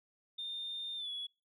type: tone with pitch glide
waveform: sine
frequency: 3623 to 3380 Hz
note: A7 to G#7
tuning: +50 to +30 cents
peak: -37 dBFS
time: 0.38-1.27 s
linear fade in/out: 10 ms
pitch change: -120 cents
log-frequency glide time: 0.96-1.1 s
effects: noise-tail reverb RT60 0.3 s tail -25 dB re dry + tanh soft clip ceiling -34 dBFS